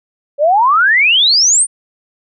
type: exponential sweep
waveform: sine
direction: up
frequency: 551 to 9397 Hz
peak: -7 dBFS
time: 0.38-1.67 s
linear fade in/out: 50 ms
effects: none